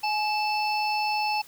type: harmonic tone with a mistuned harmonic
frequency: 880 Hz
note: A5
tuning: in tune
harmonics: 1 / 3 / 5 / 6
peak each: -25 / -30 / -36 / -35 dBFS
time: 0.03-1.42 s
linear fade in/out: 10 ms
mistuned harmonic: 1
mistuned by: -70 cents
effects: white hiss -51 dBFS RMS until 1.47 s